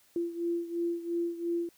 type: beating tone pair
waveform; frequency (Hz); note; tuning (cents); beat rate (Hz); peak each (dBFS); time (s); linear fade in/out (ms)
sine; 340.7 / 343.6; F4 / F4; -43 / -28; 2.9; -31 / -35; 0.16-1.69; 2
effects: white hiss -64 dBFS RMS until 1.77 s